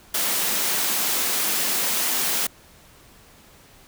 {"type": "high-pass noise", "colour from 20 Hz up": "white", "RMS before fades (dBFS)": -23, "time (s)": [0.14, 2.47], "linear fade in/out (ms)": 5, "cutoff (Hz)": 170, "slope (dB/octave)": 48, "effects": ["pink hiss -51 dBFS RMS until 3.87 s"]}